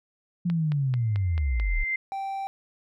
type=linear sweep; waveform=sine; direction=down; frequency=177.4 to 30.42 Hz; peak=-22 dBFS; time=0.45-1.84 s; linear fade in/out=10 ms
type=click train; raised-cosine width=0.3 ms; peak=-22 dBFS; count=6; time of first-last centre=0.5-1.599 s; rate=4.55 Hz
type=tone with exponential growth; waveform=sine; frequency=2085 Hz; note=C7; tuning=7 cents flat; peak=-23 dBFS; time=0.94-1.96 s; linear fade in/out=5 ms; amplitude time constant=220 ms
type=tone; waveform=triangle; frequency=781 Hz; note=G5; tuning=7 cents flat; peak=-27 dBFS; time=2.12-2.47 s; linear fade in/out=0 ms
effects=none